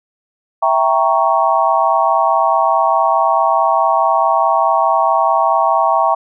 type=chord; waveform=sine; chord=E diminished seventh; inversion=none; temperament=equal; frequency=659.3 / 784 / 932.3 / 1108.7 Hz; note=E5 / G5 / Bb5 / Db6; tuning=0 / 0 / 0 / 0 cents; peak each=-16 dBFS; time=0.62-6.15 s; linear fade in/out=10 ms; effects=none